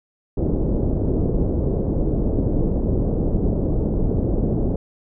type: low-pass noise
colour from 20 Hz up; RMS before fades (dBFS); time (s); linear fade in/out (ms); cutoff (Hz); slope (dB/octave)
pink; -20; 0.37-4.76; 5; 500; 24
effects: none